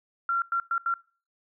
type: tone bursts at uneven times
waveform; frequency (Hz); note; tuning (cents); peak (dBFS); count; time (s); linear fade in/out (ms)
sine; 1372; F6; -31; -23; 4; 0.29-0.42 / 0.52-0.6 / 0.71-0.78 / 0.86-0.94; 2
effects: noise-tail reverb RT60 0.4 s tail -23 dB re dry